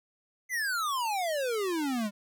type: exponential sweep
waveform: square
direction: down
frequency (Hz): 2085 to 197.8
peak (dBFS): -29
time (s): 0.49-2.11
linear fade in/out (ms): 50
effects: none